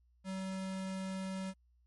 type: tone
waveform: square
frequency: 190 Hz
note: F#3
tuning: 46 cents sharp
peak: -38 dBFS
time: 0.24-1.54 s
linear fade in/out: 50 ms
effects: added 60 Hz sine -66 dBFS peak until 1.86 s + MP3 48 kbps